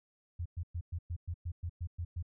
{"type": "tone bursts", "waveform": "sine", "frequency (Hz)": 85.9, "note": "F2", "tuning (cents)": -28, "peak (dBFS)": -34, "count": 11, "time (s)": [0.39, 2.227], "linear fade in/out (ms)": 10, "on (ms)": 67, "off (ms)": 110, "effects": []}